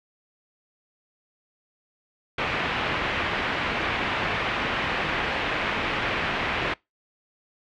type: low-pass noise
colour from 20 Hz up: white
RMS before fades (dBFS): -27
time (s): 2.38-6.74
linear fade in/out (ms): 5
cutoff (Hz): 2700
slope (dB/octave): 24
effects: noise-tail reverb RT60 0.2 s tail -24 dB re dry